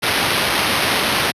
white noise with sample-and-hold, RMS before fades -18 dBFS, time 0.02-1.32 s, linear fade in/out 20 ms, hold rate 7350 Hz, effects high-pass 80 Hz 12 dB/octave + resampled to 32000 Hz

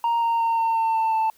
sine tone with pitch steps, 932.3 / 924.3 / 916.3 / 908.4 / 900.5 / 892.8 / 885.1 Hz, A#5 / A#5 / A#5 / A#5 / A5 / A5 / A5, 0 / -15 / -30 / -45 / +40 / +25 / +10 cents, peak -16 dBFS, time 0.04-1.3 s, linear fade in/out 2 ms, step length 180 ms, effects tanh soft clip ceiling -18 dBFS + white hiss -58 dBFS RMS until 1.37 s

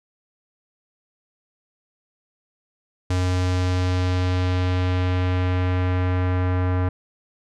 square tone with low-pass filter sweep, 91.1 Hz, F#2, 26 cents flat, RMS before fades -21 dBFS, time 3.1-6.89 s, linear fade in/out 5 ms, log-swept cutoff 7200 to 1500 Hz, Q 1.1, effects none

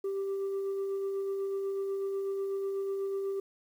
sine tone with tremolo, 392 Hz, G4, in tune, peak -27 dBFS, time 0.04-3.4 s, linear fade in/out 5 ms, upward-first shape sine, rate 8.1 Hz, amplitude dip 30%, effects tanh soft clip ceiling -29 dBFS + 10-bit

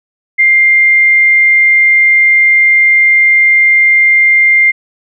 sine tone, 2100 Hz, C7, 6 cents sharp, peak -4 dBFS, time 0.38-4.72 s, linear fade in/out 20 ms, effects none

